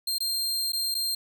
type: tone with dropouts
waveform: sawtooth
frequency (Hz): 4186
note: C8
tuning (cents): 0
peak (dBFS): -23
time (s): 0.07-1.15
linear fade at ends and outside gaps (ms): 5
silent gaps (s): 0.184-0.204 / 0.722-0.731 / 0.944-0.949
effects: none